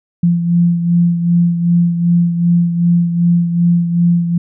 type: beating tone pair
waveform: sine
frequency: 171.8 / 174.4 Hz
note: F3 / F3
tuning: -28 / -2 cents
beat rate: 2.6 Hz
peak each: -10 / -18 dBFS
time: 0.23-4.38 s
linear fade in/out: 5 ms
effects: none